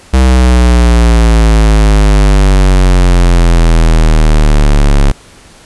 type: exponential sweep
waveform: square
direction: down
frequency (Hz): 65 to 34.65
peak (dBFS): -4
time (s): 0.13-5.12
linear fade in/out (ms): 10
effects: pink hiss -38 dBFS RMS until 5.65 s + resampled to 24000 Hz